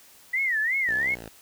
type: tone with vibrato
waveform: sine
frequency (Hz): 1937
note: B6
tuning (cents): -34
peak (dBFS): -22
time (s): 0.33-1.15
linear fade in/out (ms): 10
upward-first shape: sine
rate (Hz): 2.8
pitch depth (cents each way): 210
type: exponential two-way sweep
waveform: 5% pulse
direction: up then down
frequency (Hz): 52.7 to 70.7 to 52.7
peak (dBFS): -28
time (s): 0.87-1.29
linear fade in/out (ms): 5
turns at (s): 1
effects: white hiss -53 dBFS RMS until 1.41 s